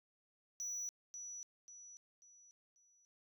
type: tone with echo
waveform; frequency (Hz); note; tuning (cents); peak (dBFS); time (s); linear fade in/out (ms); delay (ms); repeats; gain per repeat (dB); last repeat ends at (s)
sine; 5900; F#8; -6; -37; 0.6-0.89; 0; 540; 4; -8; 3.05
effects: tanh soft clip ceiling -39 dBFS